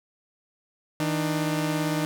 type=tone pair together; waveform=sawtooth; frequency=158.92 / 300 Hz; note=D#3 / D4; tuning=+37 / +37 cents; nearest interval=major seventh; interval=1100 cents; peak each=-23 dBFS; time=1-2.05 s; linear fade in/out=0 ms; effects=none